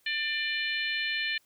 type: harmonic tone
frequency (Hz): 595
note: D5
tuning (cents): +22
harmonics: 3 / 4 / 5 / 6 / 7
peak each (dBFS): -32 / -33 / -35 / -39 / -38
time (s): 0.06-1.38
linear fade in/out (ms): 5
effects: white hiss -67 dBFS RMS until 1.45 s